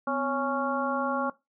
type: harmonic tone with a mistuned harmonic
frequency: 277.2 Hz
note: C#4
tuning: in tune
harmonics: 1 / 2 / 3 / 4 / 5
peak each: -32 / -31 / -33 / -31 / -33 dBFS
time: 0.07-1.3 s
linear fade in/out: 5 ms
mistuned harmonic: 1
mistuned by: -150 cents
effects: noise-tail reverb RT60 0.2 s tail -18 dB re dry